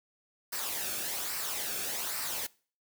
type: noise with flanger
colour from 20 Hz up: white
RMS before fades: -35 dBFS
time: 0.52-2.47 s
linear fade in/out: 10 ms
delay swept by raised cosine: 0.29 to 1.03 ms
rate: 1.2 Hz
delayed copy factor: -0.55
effects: noise-tail reverb RT60 0.4 s tail -22 dB re dry